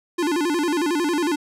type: tone with vibrato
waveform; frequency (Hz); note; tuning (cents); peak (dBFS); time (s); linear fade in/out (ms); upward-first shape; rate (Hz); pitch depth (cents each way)
square; 320.3; E4; -50; -20; 0.18-1.36; 10; square; 11; 150
effects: low-pass 11000 Hz 12 dB/octave